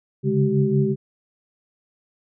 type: tone cluster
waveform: sine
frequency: 138 / 143.4 / 207.4 / 384.6 Hz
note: C#3 / D3 / G#3 / G4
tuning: -7 / -41 / -2 / -33 cents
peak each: -22 dBFS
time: 0.23-0.96 s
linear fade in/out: 50 ms
effects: none